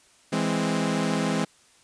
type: chord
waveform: sawtooth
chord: E augmented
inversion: none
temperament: equal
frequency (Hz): 164.81 / 207.7 / 261.6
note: E3 / G#3 / B#3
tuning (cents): 0 / 0 / 0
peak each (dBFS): -24 / -23 / -24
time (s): 0.32-1.45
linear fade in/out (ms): 10
effects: white hiss -58 dBFS RMS until 1.83 s + resampled to 22050 Hz